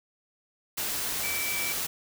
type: tone in noise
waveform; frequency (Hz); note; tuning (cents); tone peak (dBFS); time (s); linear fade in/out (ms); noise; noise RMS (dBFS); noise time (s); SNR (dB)
sine; 2314; D7; -26; -32; 1.23-1.73; 10; white; -31; 0.77-1.87; -4
effects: none